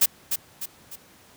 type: noise with echo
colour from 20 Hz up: blue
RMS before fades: -17 dBFS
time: 0.01-0.06 s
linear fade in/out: 10 ms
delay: 300 ms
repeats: 3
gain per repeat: -7 dB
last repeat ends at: 0.96 s
effects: pink hiss -53 dBFS RMS until 1.36 s + high-pass 80 Hz 12 dB/octave